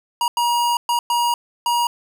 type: tone bursts at uneven times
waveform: square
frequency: 953 Hz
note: A#5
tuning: 38 cents sharp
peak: -17 dBFS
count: 5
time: 0.21-0.28 / 0.37-0.77 / 0.89-0.99 / 1.1-1.34 / 1.66-1.87 s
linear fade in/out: 2 ms
effects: none